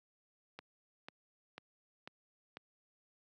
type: click train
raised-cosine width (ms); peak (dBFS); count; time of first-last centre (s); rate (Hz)
0.3; -30; 5; 0.59-2.57; 2.02
effects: high-pass 150 Hz 12 dB/octave

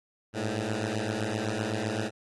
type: beating tone pair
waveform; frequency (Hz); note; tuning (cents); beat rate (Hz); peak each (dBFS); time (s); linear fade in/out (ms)
10% pulse; 103.83 / 111.63; G#2 / A2; 0 / +25; 7.8; -24 / -23; 0.33-2.11; 50
effects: low-pass 9000 Hz 12 dB/octave + AAC 32 kbps

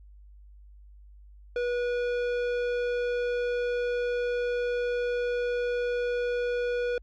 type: tone with tanh clipping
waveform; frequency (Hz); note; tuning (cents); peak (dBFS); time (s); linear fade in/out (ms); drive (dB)
sine; 486.1; B4; -28; -28; 1.56-6.98; 2; 14
effects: added 50 Hz sine -48 dBFS peak until 7.02 s + Opus 48 kbps

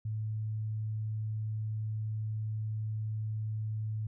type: tone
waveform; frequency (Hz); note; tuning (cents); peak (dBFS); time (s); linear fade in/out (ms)
sine; 108.5; A2; -24; -32; 0.05-4.07; 5
effects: none

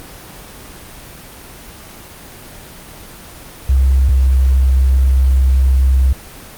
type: tone pair in turn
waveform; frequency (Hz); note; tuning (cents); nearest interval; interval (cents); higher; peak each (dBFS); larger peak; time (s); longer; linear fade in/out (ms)
sine; 66.1 / 65.64; C2 / C2; +18 / +6; unison; 12; first; -8; neither; 3.69-4.09 / 4.09-6.13; second; 5
effects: pink hiss -35 dBFS RMS until 6.57 s + Opus 24 kbps

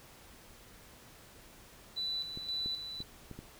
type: tone with tremolo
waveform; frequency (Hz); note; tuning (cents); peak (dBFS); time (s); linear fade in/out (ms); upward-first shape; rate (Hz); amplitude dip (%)
sine; 3977; B7; +11; -33; 1.96-3.03; 20; square; 1.9; 55
type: clicks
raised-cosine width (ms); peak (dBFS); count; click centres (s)
3; -31; 5; 2.374 / 2.66 / 3.004 / 3.313 / 3.39
effects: pink hiss -56 dBFS RMS until 3.59 s

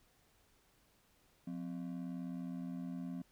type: ring-modulated tone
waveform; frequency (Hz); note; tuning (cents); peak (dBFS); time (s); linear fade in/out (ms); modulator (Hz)
triangle; 217.8; A3; -17; -35; 1.47-3.22; 5; 39.7
effects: pink hiss -71 dBFS RMS until 3.31 s

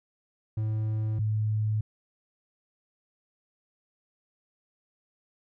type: tone pair in turn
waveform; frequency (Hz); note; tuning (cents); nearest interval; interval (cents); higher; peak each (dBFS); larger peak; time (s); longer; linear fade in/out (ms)
triangle / sine; 108.7 / 107.58; A2 / A2; -21 / -39; unison; 18; first; -24; neither; 0.57-1.19 / 1.19-1.81; neither; 5
effects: none

